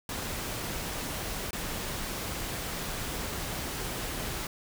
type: noise with dropouts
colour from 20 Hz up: pink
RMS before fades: -35 dBFS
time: 0.09-4.47 s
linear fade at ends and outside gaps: 2 ms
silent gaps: 1.508-1.53 s
effects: none